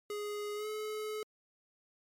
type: tone with pitch glide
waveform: square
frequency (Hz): 415.3 to 428.5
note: G#4 to A4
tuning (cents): 0 to -46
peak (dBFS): -37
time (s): 0.1-1.23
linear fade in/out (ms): 2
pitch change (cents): +54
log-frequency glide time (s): 0.55-0.67
effects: MP3 64 kbps